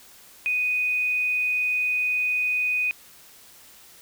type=tone; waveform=sine; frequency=2489 Hz; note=D#7; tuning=in tune; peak=-21 dBFS; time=0.46-2.91 s; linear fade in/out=0 ms; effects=white hiss -50 dBFS RMS until 4.01 s